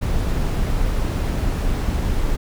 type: noise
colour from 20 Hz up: brown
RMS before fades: -20 dBFS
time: 0.01-2.37 s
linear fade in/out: 20 ms
effects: none